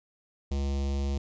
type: tone with notch filter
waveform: square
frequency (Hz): 69.3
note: C#2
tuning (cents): 0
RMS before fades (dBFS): -29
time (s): 0.51-1.18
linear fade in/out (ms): 5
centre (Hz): 1500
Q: 0.65
effects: resampled to 16000 Hz + 11-bit